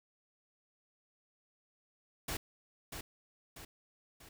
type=noise with echo; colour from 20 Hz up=pink; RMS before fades=-38 dBFS; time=2.28-2.37 s; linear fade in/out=5 ms; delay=640 ms; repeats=3; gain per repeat=-6 dB; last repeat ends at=4.29 s; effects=none